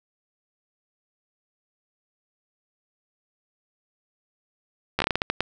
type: slowing click train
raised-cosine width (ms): 0.3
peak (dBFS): -6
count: 10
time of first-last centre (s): 4.99-5.406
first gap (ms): 13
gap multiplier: 1.3
effects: none